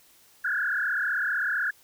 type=tone with frequency modulation; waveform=sine; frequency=1568 Hz; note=G6; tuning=in tune; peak=-24 dBFS; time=0.44-1.71 s; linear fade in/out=10 ms; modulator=35.7 Hz; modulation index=4.3; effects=white hiss -58 dBFS RMS until 1.83 s